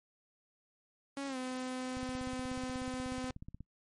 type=tone with pitch glide; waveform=sawtooth; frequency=277.2 to 255.7 Hz; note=C#4 to C4; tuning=0 to -40 cents; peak=-33 dBFS; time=1.17-3.31 s; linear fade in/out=2 ms; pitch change=-140 cents; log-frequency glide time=1.27-1.37 s
type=click train; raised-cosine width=5 ms; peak=-33 dBFS; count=28; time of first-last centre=1.97-3.606 s; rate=16.5 Hz
effects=noise-tail reverb RT60 0.1 s tail -26 dB re dry + MP3 48 kbps